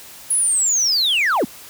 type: linear sweep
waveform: sine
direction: down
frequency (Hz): 10690 to 157.9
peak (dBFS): -12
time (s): 0.3-1.45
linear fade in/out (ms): 10
effects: tanh soft clip ceiling -14 dBFS + white hiss -40 dBFS RMS until 1.69 s